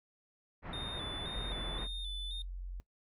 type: low-pass noise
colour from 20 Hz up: pink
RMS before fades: -43 dBFS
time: 0.62-1.88 s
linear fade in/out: 50 ms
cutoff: 2100 Hz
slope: 24 dB/octave
type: tone with vibrato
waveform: triangle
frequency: 3579 Hz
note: A7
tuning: 29 cents sharp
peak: -39 dBFS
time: 0.73-2.42 s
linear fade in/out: 2 ms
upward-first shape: square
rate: 1.9 Hz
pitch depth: 38 cents each way
type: tone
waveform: sine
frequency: 44.96 Hz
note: F#1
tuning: 49 cents flat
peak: -39 dBFS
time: 1.36-2.8 s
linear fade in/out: 0 ms
effects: noise-tail reverb RT60 0.1 s tail -19 dB re dry